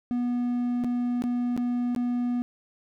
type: tone with dropouts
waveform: triangle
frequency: 243.7 Hz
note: B3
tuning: 23 cents flat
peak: -22 dBFS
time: 0.11-2.42 s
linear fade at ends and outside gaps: 0 ms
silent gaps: 0.838-0.845 / 1.221-1.239 / 1.565-1.576 / 1.949-1.962 s
effects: none